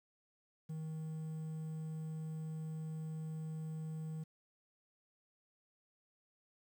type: tone with quantisation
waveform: triangle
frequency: 157.9 Hz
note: D#3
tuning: 26 cents sharp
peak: -38 dBFS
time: 0.69-4.24 s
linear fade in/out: 10 ms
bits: 11
effects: none